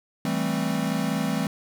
square chord, A minor seventh, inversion second, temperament equal, 164.81 / 196 / 220 / 261.6 Hz, E3 / G3 / A3 / C4, 0 / 0 / 0 / 0 cents, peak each -30 dBFS, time 0.25-1.47 s, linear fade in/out 2 ms, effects none

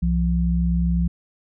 sine tone pair together, 63.98 / 172.3 Hz, C2 / F3, -38 / -23 cents, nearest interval octave + perfect fourth, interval 1715 cents, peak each -20 dBFS, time 0.02-1.08 s, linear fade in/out 10 ms, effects none

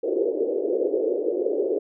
pink band-pass noise, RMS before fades -24 dBFS, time 0.03-1.79 s, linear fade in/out 10 ms, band 350 to 510 Hz, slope 48 dB/octave, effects none

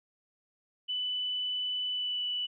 sine tone with pitch glide, 2990 to 2966 Hz, F#7 to F#7, +17 to +4 cents, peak -30 dBFS, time 0.88-2.47 s, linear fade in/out 20 ms, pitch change -13 cents, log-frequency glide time 1.91-2.23 s, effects none

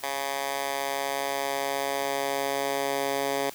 10% pulse tone with high-pass filter sweep, 138.59 Hz, C#3, in tune, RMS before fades -29 dBFS, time 0.03-3.5 s, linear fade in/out 5 ms, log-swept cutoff 800 to 400 Hz, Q 0.97, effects white hiss -46 dBFS RMS until 3.54 s

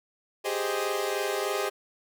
sawtooth chord, Ab major seventh, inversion third, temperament equal, 392 / 415.3 / 523.3 / 622.3 Hz, G4 / Ab4 / C5 / Eb5, 0 / 0 / 0 / 0 cents, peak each -28 / -28 / -30 / -30 dBFS, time 0.44-1.7 s, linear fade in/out 20 ms, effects none

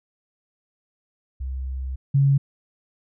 sine tone pair in turn, 65.41 / 138.6 Hz, C2 / C#3, 0 / 0 cents, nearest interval octave + minor second, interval 1300 cents, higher second, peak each -26 / -14 dBFS, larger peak second, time 1.4-1.96 / 2.14-2.38 s, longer first, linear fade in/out 10 ms, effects none

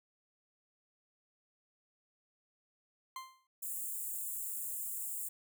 40% pulse tone with exponential decay, 1046.5 Hz, C6, in tune, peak -38 dBFS, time 3.16-3.47 s, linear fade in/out 2 ms, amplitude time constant 66 ms
white high-pass noise, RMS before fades -40 dBFS, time 3.62-5.29 s, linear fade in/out 10 ms, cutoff 7100 Hz, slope 96 dB/octave
effects none

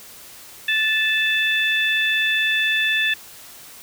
harmonic tone, 876 Hz, A5, 8 cents flat, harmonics 2 / 3 / 4, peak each -20 / -22 / -23 dBFS, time 0.68-3.14 s, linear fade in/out 5 ms, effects white hiss -42 dBFS RMS until 3.82 s

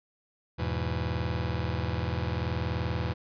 sawtooth chord, E major, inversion none, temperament just, 82.41 / 103.01 / 123.61 Hz, E2 / G#2 / B2, 0 / -14 / +2 cents, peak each -27 / -30 / -29 dBFS, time 0.58-3.14 s, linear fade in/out 20 ms, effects resampled to 11025 Hz

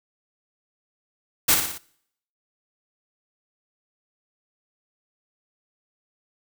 white noise with echo, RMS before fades -17 dBFS, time 1.48-1.55 s, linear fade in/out 10 ms, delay 58 ms, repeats 4, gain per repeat -5 dB, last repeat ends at 1.782 s, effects noise-tail reverb RT60 0.7 s tail -23 dB re dry

